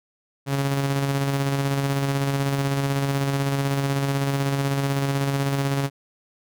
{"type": "tone with tremolo", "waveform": "sawtooth", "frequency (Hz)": 138.59, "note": "C#3", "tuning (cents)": 0, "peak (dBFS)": -16, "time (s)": [0.46, 5.9], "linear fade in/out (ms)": 50, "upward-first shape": "square", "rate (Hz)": 16, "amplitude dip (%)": 30, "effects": []}